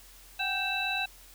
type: tone cluster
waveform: sine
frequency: 748 / 796 / 1557 / 2651 / 3919 Hz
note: F#5 / G5 / G6 / E7 / B7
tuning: +19 / +26 / -12 / +9 / -14 cents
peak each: -36 / -39 / -36 / -31 / -35 dBFS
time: 0.39-1.06 s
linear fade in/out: 10 ms
effects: added 44 Hz sine -55 dBFS peak until 1.34 s + white hiss -54 dBFS RMS until 1.34 s